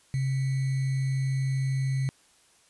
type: tone with sample-and-hold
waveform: sine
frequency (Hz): 133.5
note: C3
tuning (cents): +35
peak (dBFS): -24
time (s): 0.14-2.09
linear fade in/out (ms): 0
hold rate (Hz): 2100
effects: white hiss -61 dBFS RMS until 2.69 s + resampled to 24000 Hz